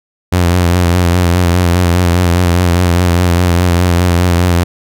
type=tone with vibrato; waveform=sawtooth; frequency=88 Hz; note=F2; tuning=14 cents sharp; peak=-4 dBFS; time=0.32-4.64 s; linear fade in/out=10 ms; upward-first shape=triangle; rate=4.9 Hz; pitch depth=62 cents each way; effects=none